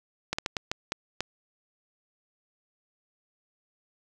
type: slowing click train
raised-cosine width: 0.2 ms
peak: -11 dBFS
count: 7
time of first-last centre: 0.33-1.206 s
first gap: 55 ms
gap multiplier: 1.39
effects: none